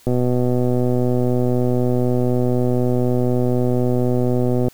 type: click train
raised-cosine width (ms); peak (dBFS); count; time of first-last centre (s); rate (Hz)
2; -7; 573; 0.07-4.683; 124
effects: white hiss -50 dBFS RMS until 4.73 s